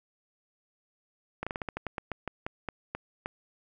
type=slowing click train; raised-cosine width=0.5 ms; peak=-18 dBFS; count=15; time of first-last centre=1.43-3.259 s; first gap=36 ms; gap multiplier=1.18; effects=none